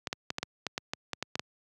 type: clicks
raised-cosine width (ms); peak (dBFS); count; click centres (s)
0.2; -14; 12; 0.072 / 0.129 / 0.304 / 0.384 / 0.43 / 0.667 / 0.779 / 0.935 / 1.133 / 1.226 / 1.355 / 1.395
effects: high-pass 100 Hz 12 dB/octave